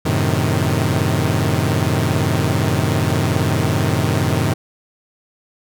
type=chord; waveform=sawtooth; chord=F# diminished seventh; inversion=none; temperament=equal; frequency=92.5 / 110 / 130.81 / 155.56 Hz; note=F#2 / A2 / C3 / Eb3; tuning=0 / 0 / 0 / 0 cents; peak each=-17 dBFS; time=0.05-4.54 s; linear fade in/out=10 ms; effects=none